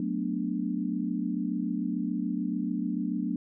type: chord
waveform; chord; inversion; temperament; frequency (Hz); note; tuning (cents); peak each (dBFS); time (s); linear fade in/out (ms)
sine; B minor seventh; second; equal; 185 / 220 / 246.9 / 293.7; F#3 / A3 / B3 / D4; 0 / 0 / 0 / 0; -33; 0-3.36; 2
effects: none